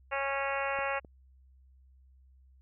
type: harmonic tone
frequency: 275.4 Hz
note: C#4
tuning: 11 cents flat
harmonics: 2 / 3 / 4 / 5 / 6 / 7 / 8 / 9 / 10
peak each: -35 / -37 / -38 / -39 / -40 / -40 / -41 / -42 / -42 dBFS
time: 0.11-1 s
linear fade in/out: 20 ms
type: clicks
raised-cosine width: 2 ms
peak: -35 dBFS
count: 2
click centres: 0.789 / 1.048 s
effects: added 65 Hz sine -57 dBFS peak until 2.61 s